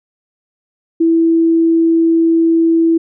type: tone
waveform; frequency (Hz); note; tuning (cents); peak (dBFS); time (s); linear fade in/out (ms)
sine; 329.6; E4; 0; -8; 1-2.98; 10
effects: none